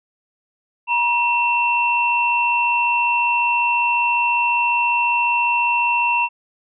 sine tone pair together, 954.6 / 2700 Hz, A#5 / E7, +41 / +41 cents, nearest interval octave + tritone, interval 1800 cents, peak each -18 dBFS, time 0.87-6.29 s, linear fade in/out 50 ms, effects none

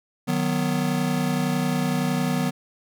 square chord, B major, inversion first, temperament just, 154.34 / 185.21 / 246.9 Hz, D#3 / F#3 / B3, -14 / +2 / 0 cents, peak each -27 / -27 / -26 dBFS, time 0.27-2.51 s, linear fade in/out 20 ms, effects none

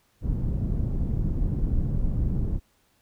pink low-pass noise, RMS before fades -25 dBFS, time 0.21-2.6 s, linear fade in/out 50 ms, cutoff 170 Hz, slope 12 dB/octave, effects pink hiss -66 dBFS RMS until 3.01 s

